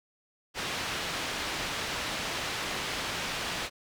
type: low-pass noise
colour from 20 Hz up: white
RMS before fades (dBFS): -34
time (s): 0.54-3.7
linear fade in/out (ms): 50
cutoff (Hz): 3700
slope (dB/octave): 12
effects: none